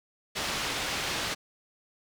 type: low-pass noise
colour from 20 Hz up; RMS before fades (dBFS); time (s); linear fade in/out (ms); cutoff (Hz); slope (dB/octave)
white; -32; 0.35-1.35; 20; 4300; 12
effects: none